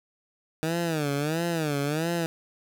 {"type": "tone with vibrato", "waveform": "15% pulse", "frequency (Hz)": 155.56, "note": "D#3", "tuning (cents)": 0, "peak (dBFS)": -19, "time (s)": [0.63, 2.26], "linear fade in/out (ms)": 0, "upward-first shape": "sine", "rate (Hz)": 1.5, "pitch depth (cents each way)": 170, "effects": []}